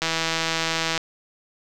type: click train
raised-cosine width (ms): 0.2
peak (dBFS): -6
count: 157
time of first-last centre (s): 0.02-0.977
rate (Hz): 163
effects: none